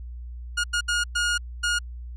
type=tone bursts at uneven times; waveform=sawtooth; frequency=1432 Hz; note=F6; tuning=43 cents sharp; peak=-18 dBFS; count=5; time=0.57-0.64 / 0.73-0.81 / 0.88-1.04 / 1.15-1.38 / 1.63-1.79 s; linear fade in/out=10 ms; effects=added 60 Hz sine -34 dBFS peak until 2.16 s + resampled to 22050 Hz